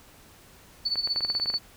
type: tone with tremolo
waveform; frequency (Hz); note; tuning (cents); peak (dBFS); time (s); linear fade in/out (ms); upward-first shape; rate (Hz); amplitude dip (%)
sine; 4473; C#8; +15; -22; 0.85-1.59; 10; sine; 16; 80
type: clicks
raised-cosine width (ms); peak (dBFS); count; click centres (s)
0.5; -22; 11; 0.957 / 1.074 / 1.161 / 1.207 / 1.249 / 1.301 / 1.351 / 1.399 / 1.459 / 1.501 / 1.54
effects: pink hiss -53 dBFS RMS until 1.76 s